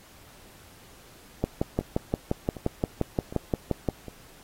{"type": "two click trains", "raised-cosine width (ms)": 2, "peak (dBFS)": [-10, -24], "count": [15, 4], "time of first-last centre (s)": [[1.44, 3.888], [1.81, 4.083]], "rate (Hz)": [5.72, 1.32], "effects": ["pink hiss -53 dBFS RMS until 4.43 s", "AAC 48 kbps"]}